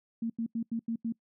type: tone bursts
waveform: sine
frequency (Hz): 229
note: A#3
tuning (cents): -31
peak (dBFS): -29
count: 6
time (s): 0.22-1.124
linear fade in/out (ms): 5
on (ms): 79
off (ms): 86
effects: noise-tail reverb RT60 0.1 s tail -24 dB re dry